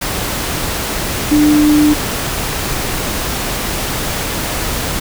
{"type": "tone in noise", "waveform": "sine", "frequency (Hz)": 299.1, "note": "D4", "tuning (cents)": 32, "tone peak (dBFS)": -7, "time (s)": [1.31, 1.94], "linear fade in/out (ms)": 10, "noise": "pink", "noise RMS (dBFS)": -19, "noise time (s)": [0.01, 5], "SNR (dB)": 9, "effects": []}